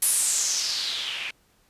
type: noise with low-pass filter sweep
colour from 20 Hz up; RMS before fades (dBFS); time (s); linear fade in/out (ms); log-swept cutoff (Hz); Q
blue; -26; 0.02-1.31; 5; 11000 to 2400; 4
effects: pink hiss -63 dBFS RMS until 1.69 s + resampled to 32000 Hz